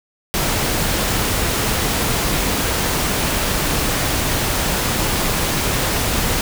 pink noise, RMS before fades -19 dBFS, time 0.34-6.41 s, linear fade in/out 0 ms, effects none

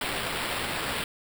violet noise with sample-and-hold, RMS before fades -31 dBFS, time 0.01-1.04 s, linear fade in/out 2 ms, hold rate 6300 Hz, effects none

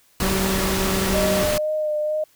pink noise, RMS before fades -24 dBFS, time 0.2-1.58 s, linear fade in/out 2 ms
25% pulse tone, 191.3 Hz, G3, 42 cents flat, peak -19 dBFS, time 0.22-1.43 s, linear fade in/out 0 ms
sine tone with vibrato, 610 Hz, D#5, 34 cents flat, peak -20 dBFS, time 1.14-2.24 s, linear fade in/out 5 ms, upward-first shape sine, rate 2.1 Hz, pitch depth 21 cents each way
effects white hiss -58 dBFS RMS until 2.35 s

